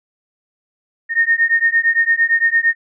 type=beating tone pair; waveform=sine; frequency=1835 / 1843.8 Hz; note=A#6 / A#6; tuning=-28 / -19 cents; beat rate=8.8 Hz; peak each=-15 dBFS; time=1.09-2.75 s; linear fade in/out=50 ms; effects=none